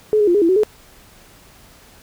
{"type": "tone with pitch steps", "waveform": "sine", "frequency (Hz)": [427.4, 415.9, 348.9, 411.8, 334.2, 374.5, 426.2], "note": ["G#4", "G#4", "F4", "G#4", "E4", "F#4", "G#4"], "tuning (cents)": [50, 2, -2, -15, 24, 21, 45], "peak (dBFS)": -11, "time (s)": [0.13, 0.634], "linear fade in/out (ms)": 0, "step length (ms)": 72, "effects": ["pink hiss -47 dBFS RMS until 2.02 s"]}